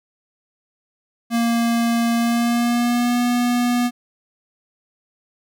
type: tone with pitch glide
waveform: square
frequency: 233.1 to 243.1 Hz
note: A#3 to B3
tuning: 0 to -27 cents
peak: -17 dBFS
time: 1.3-3.91 s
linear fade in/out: 50 ms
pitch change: +73 cents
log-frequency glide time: 2.16-3.2 s
effects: none